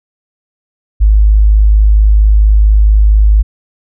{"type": "tone", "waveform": "sine", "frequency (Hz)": 52.2, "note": "G#1", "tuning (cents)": 10, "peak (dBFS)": -3, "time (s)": [1, 3.43], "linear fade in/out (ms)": 20, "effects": []}